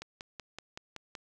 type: click train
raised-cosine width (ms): 0.2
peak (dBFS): -24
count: 7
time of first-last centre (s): 0.02-1.152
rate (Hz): 5.3
effects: none